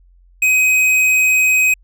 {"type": "tone with hard clipping", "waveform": "sine", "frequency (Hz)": 2521, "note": "D#7", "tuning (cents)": 22, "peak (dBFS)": -12, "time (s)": [0.42, 1.74], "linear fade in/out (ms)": 5, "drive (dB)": 10, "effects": ["added 44 Hz sine -46 dBFS peak until 1.83 s"]}